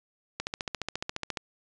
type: click train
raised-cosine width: 0.2 ms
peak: -14 dBFS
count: 15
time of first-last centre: 0.4-1.372 s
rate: 14.4 Hz
effects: resampled to 22050 Hz